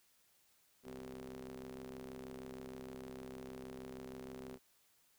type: ring-modulated tone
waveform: sawtooth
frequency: 66.4 Hz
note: C2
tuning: 26 cents sharp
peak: -40 dBFS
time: 0.83-4.59 s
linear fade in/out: 50 ms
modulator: 319 Hz
effects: white hiss -72 dBFS RMS until 5.18 s